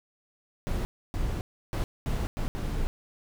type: noise bursts at uneven times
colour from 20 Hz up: brown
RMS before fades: -29 dBFS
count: 6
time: 0.67-0.85 / 1.14-1.41 / 1.73-1.84 / 2.06-2.27 / 2.37-2.48 / 2.55-2.87 s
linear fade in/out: 0 ms
effects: none